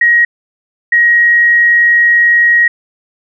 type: tone pair in turn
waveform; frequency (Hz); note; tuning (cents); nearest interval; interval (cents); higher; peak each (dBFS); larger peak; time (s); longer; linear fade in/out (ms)
sine; 1891 / 1891; A#6 / A#6; +24 / +24; unison; 0; neither; -5; neither; 0.01-0.25 / 0.92-2.68; second; 5
effects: none